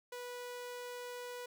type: tone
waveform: sawtooth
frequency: 490.5 Hz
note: B4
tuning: 12 cents flat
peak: -39 dBFS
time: 0.12-1.46 s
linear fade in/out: 5 ms
effects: none